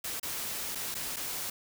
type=noise with dropouts; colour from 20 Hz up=white; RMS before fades=-36 dBFS; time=0.04-1.5 s; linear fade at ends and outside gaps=5 ms; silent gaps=0.198-0.229 / 0.75-0.754 / 0.944-0.95 / 1.161-1.166 s; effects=none